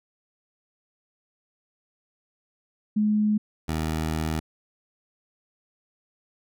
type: tone pair in turn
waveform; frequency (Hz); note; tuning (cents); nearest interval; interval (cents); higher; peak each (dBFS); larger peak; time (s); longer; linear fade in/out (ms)
sine / 15% pulse; 211.5 / 79.02; G#3 / D#2; +32 / +27; octave + perfect fourth; 1705; first; -19 / -19; neither; 2.96-3.38 / 3.68-4.4; second; 10
effects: none